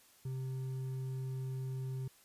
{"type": "tone with hard clipping", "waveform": "triangle", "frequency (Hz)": 130.9, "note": "C3", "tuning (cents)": 1, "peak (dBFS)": -38, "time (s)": [0.25, 2.08], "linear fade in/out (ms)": 5, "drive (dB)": 8, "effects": ["white hiss -64 dBFS RMS until 2.24 s", "resampled to 32000 Hz"]}